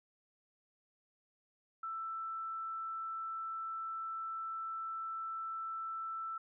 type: tone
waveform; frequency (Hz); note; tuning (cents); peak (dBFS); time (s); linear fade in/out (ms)
sine; 1327; E6; +11; -38; 1.83-6.38; 5
effects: none